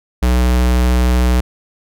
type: tone with vibrato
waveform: square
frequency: 61.74 Hz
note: B1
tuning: in tune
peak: -11 dBFS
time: 0.22-1.41 s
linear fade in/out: 10 ms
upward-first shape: sine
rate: 13 Hz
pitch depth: 9 cents each way
effects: none